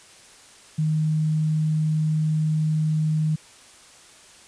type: tone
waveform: sine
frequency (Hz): 155.56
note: D#3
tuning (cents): 0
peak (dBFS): -19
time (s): 0.78-3.36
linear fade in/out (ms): 10
effects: white hiss -49 dBFS RMS until 4.47 s + resampled to 22050 Hz